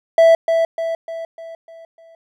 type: tone with echo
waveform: triangle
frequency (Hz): 659.3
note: E5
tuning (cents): 0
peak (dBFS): -5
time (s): 0.18-0.35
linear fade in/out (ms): 2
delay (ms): 300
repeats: 6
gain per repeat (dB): -6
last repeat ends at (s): 2.15
effects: none